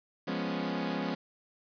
sawtooth chord, C# dominant seventh, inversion first, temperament equal, 174.61 / 207.7 / 246.9 / 277.2 Hz, E#3 / G#3 / B3 / C#4, 0 / 0 / 0 / 0 cents, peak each -33 dBFS, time 0.27-1.15 s, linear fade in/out 10 ms, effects resampled to 11025 Hz + 9-bit

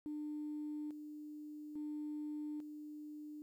sine tone with tremolo, 300 Hz, D4, 37 cents sharp, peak -39 dBFS, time 0.06-3.42 s, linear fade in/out 0 ms, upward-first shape square, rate 0.59 Hz, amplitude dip 55%, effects tanh soft clip ceiling -36 dBFS + 12-bit

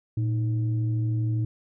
sine tone pair together, 114.34 / 310.4 Hz, A#2 / D#4, -33 / -4 cents, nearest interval octave + perfect fourth, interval 1729 cents, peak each -22 / -34 dBFS, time 0.17-1.45 s, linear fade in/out 5 ms, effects tanh soft clip ceiling -16 dBFS

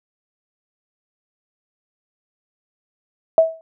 sine tone with exponential decay, 649 Hz, E5, 27 cents flat, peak -5 dBFS, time 3.38-3.61 s, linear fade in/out 1 ms, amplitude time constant 48 ms, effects none

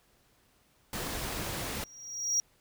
pink noise, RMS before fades -36 dBFS, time 0.93-1.84 s, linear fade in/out 2 ms
triangle tone with exponential growth, 5690 Hz, F8, 31 cents sharp, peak -22 dBFS, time 1.66-2.4 s, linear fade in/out 0 ms, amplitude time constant 160 ms
effects pink hiss -67 dBFS RMS until 2.6 s

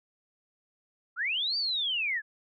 sine linear two-way sweep, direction up then down, 1290 to 4699 to 1639 Hz, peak -27 dBFS, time 1.16-2.22 s, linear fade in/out 50 ms, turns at 1.57 s, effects none

